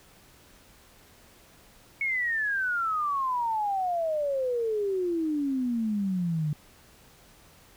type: exponential sweep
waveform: sine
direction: down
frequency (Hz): 2217 to 146.9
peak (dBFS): -25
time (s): 2.01-6.53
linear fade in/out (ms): 2
effects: pink hiss -56 dBFS RMS until 7.76 s